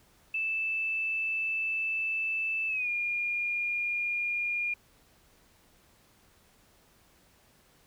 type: tone with pitch glide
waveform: sine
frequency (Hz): 2637 to 2418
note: E7 to D7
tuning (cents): 0 to +50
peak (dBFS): -28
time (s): 0.34-4.74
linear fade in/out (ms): 5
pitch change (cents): -150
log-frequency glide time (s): 2.68-2.89
effects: pink hiss -63 dBFS RMS until 7.86 s